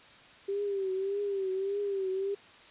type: tone with vibrato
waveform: sine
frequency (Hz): 392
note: G4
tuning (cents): 0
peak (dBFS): -29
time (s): 0.48-2.35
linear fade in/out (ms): 10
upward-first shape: triangle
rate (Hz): 1.7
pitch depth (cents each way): 83
effects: white hiss -54 dBFS RMS until 2.7 s + resampled to 8000 Hz